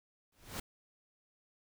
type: noise with exponential growth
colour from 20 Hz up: pink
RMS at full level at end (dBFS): -36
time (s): 0.32-0.6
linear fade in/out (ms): 5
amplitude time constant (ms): 60
effects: none